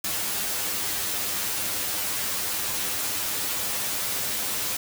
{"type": "noise with comb filter", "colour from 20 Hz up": "white", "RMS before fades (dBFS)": -28, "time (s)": [0.04, 4.77], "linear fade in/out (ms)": 5, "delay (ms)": 9.9, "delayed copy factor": 0.65, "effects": []}